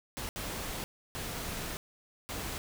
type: noise bursts at uneven times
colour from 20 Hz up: pink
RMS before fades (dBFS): -38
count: 4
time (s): 0.17-0.29 / 0.36-0.84 / 1.15-1.77 / 2.29-2.58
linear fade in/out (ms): 0
effects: none